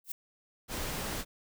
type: noise with exponential growth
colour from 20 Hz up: violet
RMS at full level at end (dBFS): -31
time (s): 0.04-0.12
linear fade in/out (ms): 5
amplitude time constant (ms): 17
type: noise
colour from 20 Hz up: pink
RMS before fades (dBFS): -36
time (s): 0.68-1.25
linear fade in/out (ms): 50
effects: none